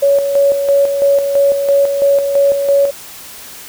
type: tone with tremolo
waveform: sine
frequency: 560 Hz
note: C#5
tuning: 18 cents sharp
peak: -7 dBFS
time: 0.02-2.91 s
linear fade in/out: 10 ms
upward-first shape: square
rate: 3 Hz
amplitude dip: 50%
effects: white hiss -33 dBFS RMS until 3.68 s